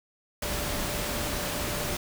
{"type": "tone in noise", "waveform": "sine", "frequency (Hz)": 588, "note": "D5", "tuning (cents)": 2, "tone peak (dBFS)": -39, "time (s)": [0.42, 1.97], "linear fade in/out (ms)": 5, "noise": "pink", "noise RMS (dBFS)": -31, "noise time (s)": [0.42, 1.97], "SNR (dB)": -11, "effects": []}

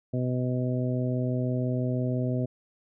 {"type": "harmonic tone", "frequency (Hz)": 126, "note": "B2", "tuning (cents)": 35, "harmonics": [1, 2, 3, 4, 5], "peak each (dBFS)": [-27, -30, -36, -37, -36], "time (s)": [0.13, 2.46], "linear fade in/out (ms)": 10, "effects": []}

